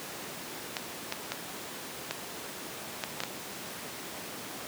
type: clicks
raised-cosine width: 0.2 ms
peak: -13 dBFS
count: 7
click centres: 0.768 / 1.124 / 1.32 / 2.11 / 3.038 / 3.204 / 3.236 s
effects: pink hiss -40 dBFS RMS until 4.67 s + high-pass 200 Hz 12 dB/octave